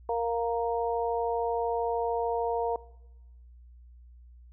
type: harmonic tone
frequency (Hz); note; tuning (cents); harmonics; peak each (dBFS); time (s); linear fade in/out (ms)
233.1; A#3; 0; 2 / 3 / 4; -29 / -31 / -32; 0.09-2.76; 2
effects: noise-tail reverb RT60 1.0 s tail -21 dB re dry + added 60 Hz sine -49 dBFS peak until 4.52 s